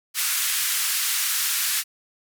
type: band-pass noise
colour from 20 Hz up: white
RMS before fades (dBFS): -24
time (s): 0.14-1.84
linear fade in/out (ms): 50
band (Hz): 1300 to 15000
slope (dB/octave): 24
effects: none